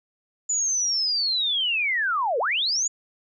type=linear two-way sweep; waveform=sine; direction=down then up; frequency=7020 to 434.6 to 7020 Hz; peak=-21 dBFS; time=0.49-2.88 s; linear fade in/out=10 ms; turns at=2.39 s; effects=none